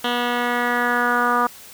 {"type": "tone with low-pass filter sweep", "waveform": "10% pulse", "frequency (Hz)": 242.4, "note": "B3", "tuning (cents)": -32, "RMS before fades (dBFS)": -20, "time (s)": [0.04, 1.47], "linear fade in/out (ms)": 5, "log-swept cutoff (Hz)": [3000, 1200], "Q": 3.8, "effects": ["white hiss -42 dBFS RMS until 1.73 s"]}